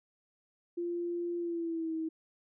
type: tone with pitch glide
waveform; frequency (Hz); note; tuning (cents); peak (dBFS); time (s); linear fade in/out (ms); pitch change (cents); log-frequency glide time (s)
sine; 346 to 321; F4 to E4; -16 to -46; -32; 0.77-2.09; 10; -130; 1.38-1.94
effects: none